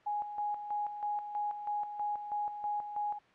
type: tone with tremolo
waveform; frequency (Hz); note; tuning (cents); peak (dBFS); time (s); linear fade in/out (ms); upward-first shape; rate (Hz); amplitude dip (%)
sine; 830.6; G#5; 0; -31; 0.06-3.19; 10; square; 3.1; 60
effects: white hiss -62 dBFS RMS until 3.34 s + low-pass 2000 Hz 12 dB/octave